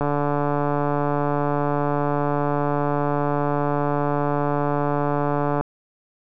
click train, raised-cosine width 1 ms, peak -9 dBFS, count 813, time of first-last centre 0.01-5.61 s, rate 145 Hz, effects none

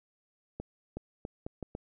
accelerating click train, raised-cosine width 2 ms, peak -24 dBFS, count 6, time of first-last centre 0.6-1.751 s, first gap 370 ms, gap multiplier 0.76, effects none

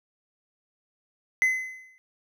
triangle tone with exponential decay, 2039 Hz, C7, 45 cents flat, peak -15 dBFS, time 1.42-1.98 s, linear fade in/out 0 ms, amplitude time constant 120 ms, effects none

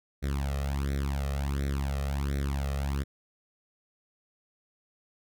sawtooth tone with flanger, 69.5 Hz, C#2, 5 cents sharp, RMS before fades -30 dBFS, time 0.22-3.04 s, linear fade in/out 20 ms, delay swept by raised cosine 0.51 to 1.61 ms, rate 1.4 Hz, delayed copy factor +1, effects none

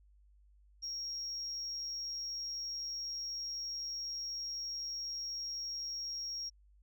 sine tone with amplitude modulation, 5588 Hz, F8, in tune, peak -35 dBFS, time 0.82-6.5 s, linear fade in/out 20 ms, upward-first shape sine, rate 151 Hz, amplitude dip 30%, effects tanh soft clip ceiling -34 dBFS + added 50 Hz sine -61 dBFS peak until 6.82 s

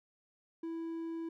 triangle tone, 329.6 Hz, E4, in tune, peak -35 dBFS, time 0.63-1.29 s, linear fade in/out 5 ms, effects none

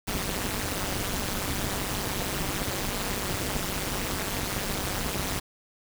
pink noise with amplitude modulation, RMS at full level -26 dBFS, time 0.07-5.4 s, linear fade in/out 10 ms, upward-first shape sine, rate 199 Hz, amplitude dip 100%, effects none

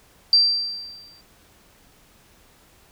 sine tone with exponential decay, 4700 Hz, D8, 1 cent sharp, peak -10 dBFS, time 0.33-1.21 s, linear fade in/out 1 ms, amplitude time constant 190 ms, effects pink hiss -55 dBFS RMS until 2.91 s

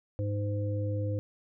harmonic tone, 102.7 Hz, G#2, 19 cents flat, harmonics 1 / 3 / 5, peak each -29 / -39 / -37 dBFS, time 0.19-1.19 s, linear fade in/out 0 ms, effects none

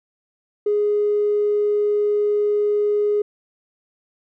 triangle tone with tanh clipping, 415.3 Hz, G#4, in tune, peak -16 dBFS, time 0.66-3.22 s, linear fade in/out 5 ms, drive 4 dB, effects none

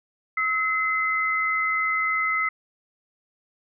sine tone pair together, 1293.2 / 2050 Hz, E6 / C7, -34 / -36 cents, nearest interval minor sixth, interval 798 cents, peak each -25 / -23 dBFS, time 0.37-2.49 s, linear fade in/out 5 ms, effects none

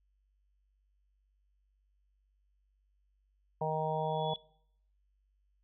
harmonic tone, 156.6 Hz, D#3, 11 cents sharp, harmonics 1 / 3 / 4 / 5 / 6, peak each -37 / -37 / -37 / -37 / -37 dBFS, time 3.61-4.34 s, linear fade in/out 5 ms
sine tone with exponential growth, 3411 Hz, G#7, 46 cents sharp, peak -38 dBFS, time 3.71-4.36 s, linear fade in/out 1 ms, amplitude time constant 140 ms
effects noise-tail reverb RT60 0.7 s tail -23 dB re dry + added 49 Hz sine -70 dBFS peak until 5.63 s

